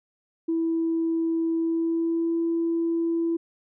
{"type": "tone with pitch glide", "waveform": "sine", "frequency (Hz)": [328.7, 333.5], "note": ["E4", "E4"], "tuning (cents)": [-5, 20], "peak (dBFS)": -21, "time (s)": [0.48, 3.37], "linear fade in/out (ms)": 10, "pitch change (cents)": 25, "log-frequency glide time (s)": [1.56, 2.38], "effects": ["tanh soft clip ceiling -17 dBFS"]}